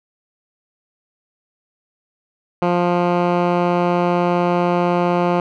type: tone with low-pass filter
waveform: 10% pulse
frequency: 175.7 Hz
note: F3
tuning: 11 cents sharp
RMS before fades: -17 dBFS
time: 2.62-5.4 s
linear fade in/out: 2 ms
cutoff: 1800 Hz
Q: 0.61
effects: none